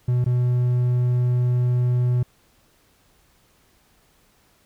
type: tone with dropouts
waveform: triangle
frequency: 123.47 Hz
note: B2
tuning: in tune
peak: -15 dBFS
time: 0.08-2.23 s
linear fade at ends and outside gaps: 5 ms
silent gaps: 0.244-0.261 s
effects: pink hiss -60 dBFS RMS until 4.65 s